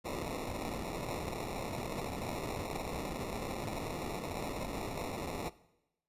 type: noise with sample-and-hold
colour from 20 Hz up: white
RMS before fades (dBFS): -39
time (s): 0.04-5.5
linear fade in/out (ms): 20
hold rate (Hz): 1575
effects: noise-tail reverb RT60 0.9 s tail -19 dB re dry + resampled to 32000 Hz